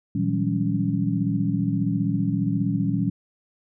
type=tone cluster; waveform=sine; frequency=117.3 / 161 / 182.5 / 197.5 / 279.8 Hz; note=A#2 / E3 / F#3 / G3 / C#4; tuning=+11 / -41 / -24 / +13 / +16 cents; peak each=-27 dBFS; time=0.15-3.1 s; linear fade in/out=5 ms; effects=none